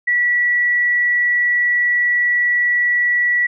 sine tone, 1945 Hz, B6, 27 cents flat, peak -13 dBFS, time 0.07-3.47 s, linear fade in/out 10 ms, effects none

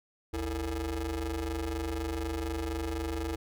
30% pulse ring-modulated tone, 127.3 Hz, C3, 47 cents flat, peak -26 dBFS, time 0.33-3.36 s, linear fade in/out 10 ms, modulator 203 Hz, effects none

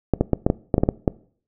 clicks, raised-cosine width 2 ms, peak -3 dBFS, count 10, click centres 0.137 / 0.21 / 0.333 / 0.465 / 0.501 / 0.742 / 0.781 / 0.835 / 0.889 / 1.078 s, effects noise-tail reverb RT60 0.5 s tail -21 dB re dry

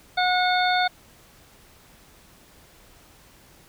harmonic tone with a mistuned harmonic, 728 Hz, F#5, 28 cents flat, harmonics 1 / 2 / 3 / 5 / 6, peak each -21 / -25 / -29 / -28 / -32 dBFS, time 0.17-0.88 s, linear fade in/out 10 ms, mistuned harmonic 5, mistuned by -16 cents, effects pink hiss -53 dBFS RMS until 3.68 s

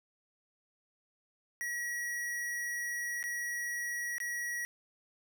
square tone with dropouts, 1916 Hz, A#6, 47 cents sharp, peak -35 dBFS, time 1.61-4.65 s, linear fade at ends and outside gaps 0 ms, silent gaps 3.228-3.239 / 4.182-4.202 s, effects none

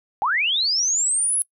sine linear sweep, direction up, 740 to 10770 Hz, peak -18 dBFS, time 0.22-1.42 s, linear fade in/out 0 ms, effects noise-tail reverb RT60 0.1 s tail -24 dB re dry

